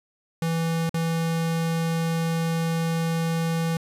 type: tone with dropouts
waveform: square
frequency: 164.81 Hz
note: E3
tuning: in tune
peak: -23 dBFS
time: 0.42-3.77 s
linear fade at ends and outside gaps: 2 ms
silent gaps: 0.894-0.942 s
effects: resampled to 32000 Hz + 9-bit